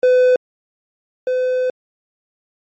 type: tone pair in turn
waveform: triangle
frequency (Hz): 504 / 507.8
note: B4 / B4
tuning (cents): +35 / +48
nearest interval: unison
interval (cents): 13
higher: second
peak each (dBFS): -7 / -13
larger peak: first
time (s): 0.03-0.36 / 1.27-1.7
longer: second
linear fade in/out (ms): 2
effects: MP3 32 kbps